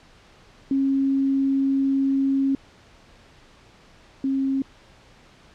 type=tone pair in turn; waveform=sine; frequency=271.8 / 269.6 Hz; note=C#4 / C#4; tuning=-34 / -48 cents; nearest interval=unison; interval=14 cents; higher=first; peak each=-18 / -20 dBFS; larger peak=first; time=0.71-2.55 / 4.24-4.62 s; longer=first; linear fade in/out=2 ms; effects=pink hiss -52 dBFS RMS until 5.54 s + low-pass 5000 Hz 12 dB/octave